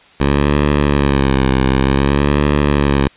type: tone with vibrato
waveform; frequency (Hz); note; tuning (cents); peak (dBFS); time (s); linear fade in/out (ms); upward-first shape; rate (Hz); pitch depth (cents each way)
10% pulse; 69.3; C#2; 0; -3; 0.2-3.08; 5; sine; 0.54; 91
effects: white hiss -46 dBFS RMS until 3.16 s + resampled to 8000 Hz